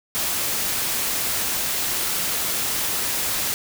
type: noise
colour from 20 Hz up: white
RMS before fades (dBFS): -24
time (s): 0.15-3.54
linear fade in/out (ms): 0
effects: none